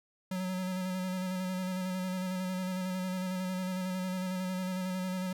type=tone with vibrato; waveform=square; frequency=185 Hz; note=F#3; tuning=in tune; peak=-33 dBFS; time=0.31-5.33 s; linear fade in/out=5 ms; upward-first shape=square; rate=11 Hz; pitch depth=21 cents each way; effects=none